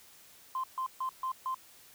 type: tone bursts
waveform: sine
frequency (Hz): 1042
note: C6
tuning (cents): -7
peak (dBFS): -30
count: 5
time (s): 0.55-1.545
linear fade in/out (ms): 2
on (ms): 87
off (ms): 140
effects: tanh soft clip ceiling -26 dBFS + white hiss -57 dBFS RMS until 1.94 s